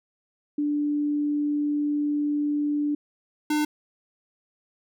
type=tone pair in turn; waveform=sine / square; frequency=293.7 / 301.1 Hz; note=D4 / D4; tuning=0 / +43 cents; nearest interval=unison; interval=43 cents; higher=second; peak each=-22 dBFS; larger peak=neither; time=0.58-2.95 / 3.5-3.65 s; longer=first; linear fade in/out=5 ms; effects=none